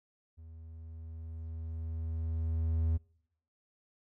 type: tone with level ramp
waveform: triangle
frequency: 81 Hz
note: E2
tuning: 30 cents flat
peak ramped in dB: -46 to -24 dBFS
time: 0.37-2.98 s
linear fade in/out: 20 ms
effects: noise-tail reverb RT60 0.7 s tail -25 dB re dry